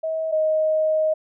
sine tone pair in turn, 640 / 625.7 Hz, D#5 / D#5, +49 / +10 cents, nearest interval unison, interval 39 cents, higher first, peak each -22 / -17 dBFS, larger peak second, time 0.03-0.32 / 0.32-1.14 s, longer second, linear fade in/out 10 ms, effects none

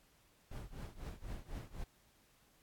brown noise with tremolo, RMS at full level -42 dBFS, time 0.51-1.84 s, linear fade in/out 5 ms, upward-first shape triangle, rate 4 Hz, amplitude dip 95%, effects pink hiss -70 dBFS RMS until 2.62 s + AAC 64 kbps

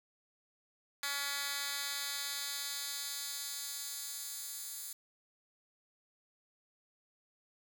10% pulse tone with high-pass filter sweep, 282.6 Hz, C#4, 34 cents sharp, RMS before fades -40 dBFS, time 1.03-4.93 s, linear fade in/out 2 ms, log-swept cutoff 2100 to 8400 Hz, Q 0.81, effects none

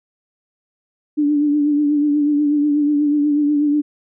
sine tone with vibrato, 293.7 Hz, D4, in tune, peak -13 dBFS, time 1.17-3.82 s, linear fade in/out 20 ms, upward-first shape triangle, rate 8.2 Hz, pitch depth 46 cents each way, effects none

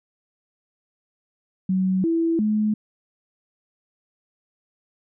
sine tone with pitch steps, 187.6 / 330.7 / 213.3 Hz, F#3 / E4 / G#3, +24 / +6 / +46 cents, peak -18 dBFS, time 1.69-2.74 s, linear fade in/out 5 ms, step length 350 ms, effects none

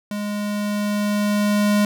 square tone with level ramp, 206.9 Hz, G#3, 6 cents flat, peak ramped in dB -25 to -15 dBFS, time 0.11-1.85 s, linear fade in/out 2 ms, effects none

